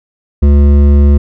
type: tone with hard clipping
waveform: sine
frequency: 71.4 Hz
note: D2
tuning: 48 cents flat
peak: -5 dBFS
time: 0.42-1.18 s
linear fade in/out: 10 ms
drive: 11 dB
effects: none